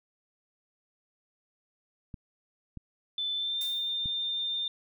clicks, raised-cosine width 5 ms, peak -28 dBFS, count 3, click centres 2.142 / 2.773 / 4.058 s
sine tone with pitch glide, 3520 to 3606 Hz, A7 to A7, 0 to +42 cents, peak -29 dBFS, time 3.18-4.68 s, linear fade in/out 2 ms, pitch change +42 cents, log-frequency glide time 3.35-3.63 s
blue noise with exponential decay, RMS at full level -39 dBFS, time 3.61-4.02 s, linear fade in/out 2 ms, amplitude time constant 89 ms
effects none

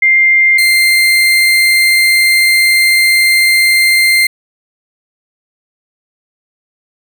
sine / 35% pulse tone pair in turn, 2102 / 2094 Hz, C7 / C7, +7 / +1 cents, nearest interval unison, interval 6 cents, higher first, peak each -5 dBFS, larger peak neither, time 0.02-0.58 / 0.58-4.27 s, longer second, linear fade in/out 5 ms, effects none

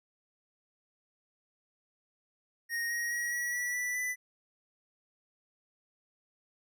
square tone with pitch steps, 1864.7 / 1885.3 / 1906.1 / 1927.1 / 1948.4 / 1969.9 / 1991.6 Hz, A#6 / A#6 / A#6 / B6 / B6 / B6 / B6, 0 / +19 / +38 / -43 / -24 / -5 / +14 cents, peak -32 dBFS, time 2.69-4.16 s, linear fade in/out 50 ms, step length 210 ms, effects none

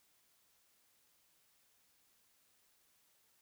silence, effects white hiss -73 dBFS RMS until 3.41 s

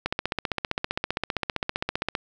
click train, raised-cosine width 0.3 ms, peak -9 dBFS, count 33, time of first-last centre 0.06-2.152 s, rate 15.3 Hz, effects none

